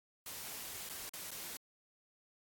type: noise with dropouts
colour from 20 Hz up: white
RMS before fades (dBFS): -45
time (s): 0.26-1.57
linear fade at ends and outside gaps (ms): 2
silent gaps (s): 0.891-0.896 / 1.094-1.135 / 1.307-1.314
effects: AAC 64 kbps